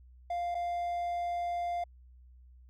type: tone with dropouts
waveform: triangle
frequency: 698 Hz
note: F5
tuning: 1 cent flat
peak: -29 dBFS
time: 0.3-1.84 s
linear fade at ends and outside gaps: 5 ms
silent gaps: 0.546-0.55 s
effects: added 62 Hz sine -53 dBFS peak until 2.69 s